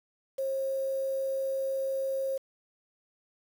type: tone with quantisation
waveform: sine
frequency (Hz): 537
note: C5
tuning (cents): +45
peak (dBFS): -28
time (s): 0.38-2.38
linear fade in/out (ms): 10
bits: 8
effects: none